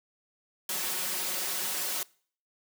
white noise with comb filter, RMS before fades -32 dBFS, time 0.69-2.03 s, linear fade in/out 2 ms, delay 5.4 ms, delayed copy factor +0.9, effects noise-tail reverb RT60 0.5 s tail -24 dB re dry + high-pass 200 Hz 12 dB/octave

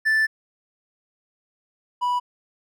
triangle tone pair in turn, 1760 / 982.4 Hz, A6 / B5, 0 / -9 cents, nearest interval minor seventh, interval 1009 cents, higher first, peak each -15 / -18 dBFS, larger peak first, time 0.05-0.27 / 2.01-2.2 s, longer first, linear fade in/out 20 ms, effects none

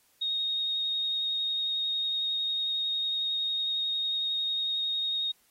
sine tone with vibrato, 3729 Hz, A#7, in tune, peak -27 dBFS, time 0.21-5.32 s, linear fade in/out 10 ms, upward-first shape triangle, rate 11 Hz, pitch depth 13 cents each way, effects white hiss -66 dBFS RMS until 5.5 s + AAC 48 kbps

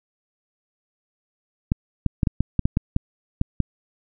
clicks, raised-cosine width 5 ms, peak -6 dBFS, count 11, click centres 1.719 / 2.063 / 2.232 / 2.272 / 2.406 / 2.593 / 2.655 / 2.771 / 2.964 / 3.414 / 3.603 s, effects none

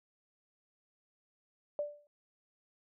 sine tone with exponential decay, 587.3 Hz, D5, in tune, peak -29 dBFS, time 1.79-2.07 s, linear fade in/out 1 ms, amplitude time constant 60 ms, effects none

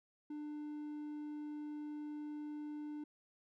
triangle tone, 298.3 Hz, D4, 27 cents sharp, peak -40 dBFS, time 0.3-3.04 s, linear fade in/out 5 ms, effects none

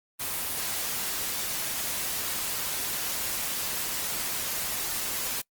white noise, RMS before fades -31 dBFS, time 0.19-5.42 s, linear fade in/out 20 ms, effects noise-tail reverb RT60 0.1 s tail -22 dB re dry + Opus 24 kbps

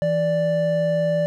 triangle tone pair together, 164.62 / 587.3 Hz, E3 / D5, -2 / 0 cents, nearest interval octave + minor seventh, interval 2202 cents, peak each -22 / -17 dBFS, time 0.02-1.26 s, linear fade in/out 0 ms, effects none

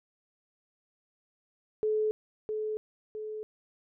sine tone with echo, 430.2 Hz, A4, 39 cents flat, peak -25 dBFS, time 1.83-2.11 s, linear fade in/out 0 ms, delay 660 ms, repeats 2, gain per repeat -5 dB, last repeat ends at 3.43 s, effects none

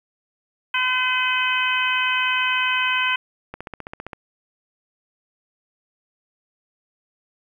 harmonic tone, 509 Hz, C5, 48 cents flat, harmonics 2 / 3 / 4 / 5 / 6, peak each -25 / -24 / -28 / -23 / -26 dBFS, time 0.74-3.16 s, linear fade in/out 5 ms
click train, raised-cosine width 0.5 ms, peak -18 dBFS, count 10, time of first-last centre 3.54-4.132 s, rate 15.2 Hz
effects 9-bit

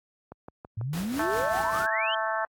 click train, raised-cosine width 1 ms, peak -27 dBFS, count 6, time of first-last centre 0.32-1.141 s, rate 6.09 Hz
sine exponential sweep, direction up, 104.1 to 3200 Hz, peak -28 dBFS, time 0.77-2.15 s, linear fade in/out 5 ms
pink noise with tremolo, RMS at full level -37 dBFS, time 0.93-1.86 s, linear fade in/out 2 ms, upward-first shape sine, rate 5 Hz, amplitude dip 55%
harmonic tone, 220 Hz, A3, in tune, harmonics 3 / 4 / 5 / 6 / 7 / 8, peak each -31 / -32 / -33 / -34 / -34 / -35 dBFS, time 1.19-2.45 s, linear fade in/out 2 ms
effects high-pass 60 Hz 12 dB/octave + AAC 64 kbps

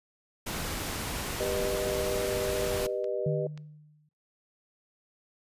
pink noise, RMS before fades -34 dBFS, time 0.46-2.87 s, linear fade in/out 10 ms
sine chord, G augmented, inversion none, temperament just, 392 / 490 / 612.5 Hz, G4 / B4 / D#5, 0 / -14 / -27 cents, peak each -33 dBFS, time 1.4-3.47 s, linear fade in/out 2 ms
clicks, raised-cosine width 0.2 ms, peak -32 / -31 dBFS, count 2, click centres 3.043 / 3.576 s
sine tone with exponential decay, 151.1 Hz, D3, 50 cents sharp, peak -25 dBFS, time 3.26-4.09 s, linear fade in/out 5 ms, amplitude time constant 180 ms
effects noise-tail reverb RT60 0.6 s tail -25 dB re dry + resampled to 32000 Hz

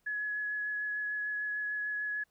sine tone with vibrato, 1690 Hz, G#6, 30 cents sharp, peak -32 dBFS, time 0.06-2.24 s, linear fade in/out 10 ms, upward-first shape triangle, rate 6.7 Hz, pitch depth 14 cents each way, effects pink hiss -75 dBFS RMS until 2.3 s

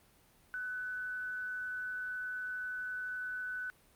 sine tone with amplitude modulation, 1498 Hz, F#6, 21 cents sharp, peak -35 dBFS, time 0.54-3.7 s, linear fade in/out 0 ms, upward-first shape sine, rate 202 Hz, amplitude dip 30%, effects pink hiss -65 dBFS RMS until 3.95 s + Opus 32 kbps

